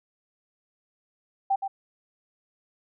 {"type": "tone with echo", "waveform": "sine", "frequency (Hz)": 782, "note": "G5", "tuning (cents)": -4, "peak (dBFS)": -20, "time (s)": [1.5, 1.56], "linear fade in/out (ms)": 10, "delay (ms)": 120, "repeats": 1, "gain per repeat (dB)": -7, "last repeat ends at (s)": 1.68, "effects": []}